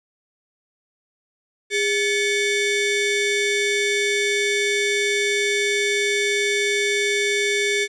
30% pulse ring-modulated tone, 1318.5 Hz, E6, in tune, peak -13 dBFS, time 1.7-7.88 s, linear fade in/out 50 ms, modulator 910 Hz, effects resampled to 22050 Hz + 9-bit

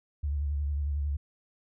sine tone with vibrato, 72.2 Hz, D2, 29 cents flat, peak -27 dBFS, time 0.23-1.17 s, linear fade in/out 10 ms, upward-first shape triangle, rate 11 Hz, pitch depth 69 cents each way, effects none

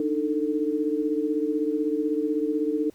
sine tone cluster, 296.4 / 312.4 / 445.4 Hz, D4 / D#4 / A4, +16 / +7 / +21 cents, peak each -27 dBFS, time 0-2.9 s, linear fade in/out 2 ms, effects pink hiss -59 dBFS RMS until 2.94 s

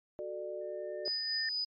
sine chord, D major, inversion first, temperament equal with one note detuned, 370 / 440 / 595.9 Hz, F#4 / A4 / D5, 0 / 0 / +25 cents, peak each -42 / -44 / -39 dBFS, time 0.19-1.08 s, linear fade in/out 0 ms
sine tone with exponential growth, 1800 Hz, A6, 39 cents sharp, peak -32 dBFS, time 0.61-1.49 s, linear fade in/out 2 ms, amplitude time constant 190 ms
sine tone with tremolo, 4978 Hz, D#8, in tune, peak -31 dBFS, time 1.05-1.65 s, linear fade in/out 10 ms, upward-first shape sine, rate 4.1 Hz, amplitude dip 30%
effects MP3 32 kbps

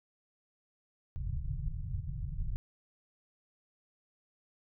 pink low-pass noise, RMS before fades -36 dBFS, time 1.16-2.56 s, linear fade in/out 0 ms, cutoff 160 Hz, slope 96 dB/octave, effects none

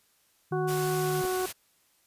sine tone with vibrato, 153.2 Hz, D#3, 27 cents flat, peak -31 dBFS, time 0.51-1.22 s, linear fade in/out 10 ms, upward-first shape square, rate 2.8 Hz, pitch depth 13 cents each way
harmonic tone, 370 Hz, F#4, in tune, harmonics 1 / 2 / 3 / 4, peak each -28 / -34 / -38 / -40 dBFS, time 0.52-1.46 s, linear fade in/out 5 ms
white noise, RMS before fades -37 dBFS, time 0.67-1.53 s, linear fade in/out 20 ms
clicks, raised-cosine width 2 ms, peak -27 dBFS, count 2, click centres 1.24 / 1.251 s
effects white hiss -67 dBFS RMS until 2.06 s + resampled to 32000 Hz

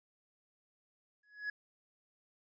triangle tone with exponential growth, 1683 Hz, G#6, 23 cents sharp, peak -31 dBFS, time 1.23-1.5 s, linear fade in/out 5 ms, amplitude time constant 57 ms, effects resampled to 16000 Hz

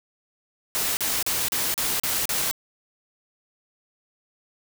white noise bursts, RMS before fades -25 dBFS, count 7, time 0.75-2.512 s, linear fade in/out 0 ms, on 220 ms, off 37 ms, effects none

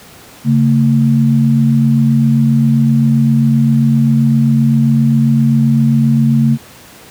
sine tone pair together, 138.59 / 226.2 Hz, C#3 / A3, 0 / +48 cents, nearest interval minor sixth, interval 848 cents, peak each -10 dBFS, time 0.44-6.58 s, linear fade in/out 50 ms, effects pink hiss -38 dBFS RMS until 7.1 s + high-pass 80 Hz 12 dB/octave

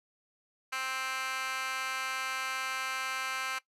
15% pulse tone with high-pass filter, 262.3 Hz, C4, 4 cents sharp, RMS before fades -35 dBFS, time 0.72-3.59 s, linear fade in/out 10 ms, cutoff 1600 Hz, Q 4.6, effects noise-tail reverb RT60 0.1 s tail -18 dB re dry + low-pass 12000 Hz 12 dB/octave

